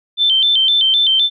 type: tone with vibrato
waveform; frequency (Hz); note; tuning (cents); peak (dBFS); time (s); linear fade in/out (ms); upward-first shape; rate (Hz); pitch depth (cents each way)
sine; 3322; G#7; 0; -10; 0.17-1.3; 50; square; 3.9; 110
effects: none